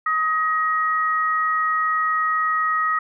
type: tone pair together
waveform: sine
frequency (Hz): 1262 / 1889.8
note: D#6 / A#6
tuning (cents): +24 / +23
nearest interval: perfect fifth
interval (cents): 699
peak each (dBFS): -19 / -24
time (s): 0.06-2.99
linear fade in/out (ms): 5
effects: none